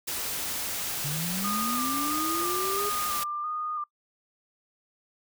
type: noise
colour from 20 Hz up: white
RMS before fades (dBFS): -32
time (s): 0.07-3.24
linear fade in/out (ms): 10
type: linear sweep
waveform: sine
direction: up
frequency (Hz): 138.59 to 415.3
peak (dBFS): -31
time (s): 1.04-2.9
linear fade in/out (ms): 10
type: tone with vibrato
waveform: sine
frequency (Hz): 1210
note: D#6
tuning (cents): -49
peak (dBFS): -29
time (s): 1.44-3.84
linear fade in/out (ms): 5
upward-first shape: square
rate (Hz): 1.5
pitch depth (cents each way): 28
effects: noise-tail reverb RT60 0.1 s tail -25 dB re dry